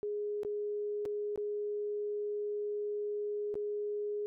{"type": "tone with dropouts", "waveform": "sine", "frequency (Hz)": 415.3, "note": "G#4", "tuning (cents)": 0, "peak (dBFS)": -33, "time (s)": [0.03, 4.26], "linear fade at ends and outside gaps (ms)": 0, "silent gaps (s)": [[0.433, 0.449], [1.053, 1.058], [1.359, 1.376], [3.542, 3.554]], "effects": []}